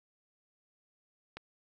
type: click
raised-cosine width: 0.3 ms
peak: -26 dBFS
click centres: 1.37 s
effects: none